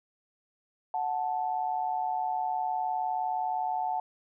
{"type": "tone pair together", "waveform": "sine", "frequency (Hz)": [737.5, 877], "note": ["F#5", "A5"], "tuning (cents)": [-6, -6], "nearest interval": "minor third", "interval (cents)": 300, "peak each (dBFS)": [-30, -31], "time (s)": [0.94, 4], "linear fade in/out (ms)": 2, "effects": []}